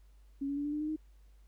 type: tone with pitch steps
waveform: sine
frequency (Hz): 277.2 / 282.5 / 288 / 293.5 / 299.2 / 304.9 / 310.8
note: C#4 / C#4 / D4 / D4 / D4 / D#4 / D#4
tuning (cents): 0 / +33 / -34 / -1 / +32 / -35 / -2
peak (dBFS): -32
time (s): 0.41-0.963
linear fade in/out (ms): 10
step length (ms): 79
effects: added 50 Hz sine -56 dBFS peak until 1.47 s + pink hiss -74 dBFS RMS until 1.47 s